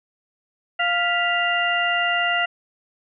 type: harmonic tone with a mistuned harmonic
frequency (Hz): 698.5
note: F5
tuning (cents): 0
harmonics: 1 / 2 / 3 / 4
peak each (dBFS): -24 / -24 / -24 / -24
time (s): 0.79-2.46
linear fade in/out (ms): 10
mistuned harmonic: 3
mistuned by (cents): -110
effects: none